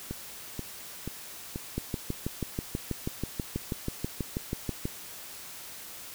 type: two click trains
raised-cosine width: 3 ms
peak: -21 / -17 dBFS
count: 4 / 20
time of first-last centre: 0.11-1.559 / 1.78-4.854 s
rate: 2.07 / 6.18 Hz
effects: white hiss -44 dBFS RMS until 6.14 s